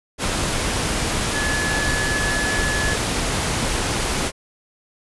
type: tone in noise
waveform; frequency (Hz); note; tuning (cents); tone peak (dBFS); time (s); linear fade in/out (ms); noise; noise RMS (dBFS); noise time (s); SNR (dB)
sine; 1712; A6; -48; -23; 1.32-2.97; 50; pink; -22; 0.18-4.32; -4
effects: resampled to 24000 Hz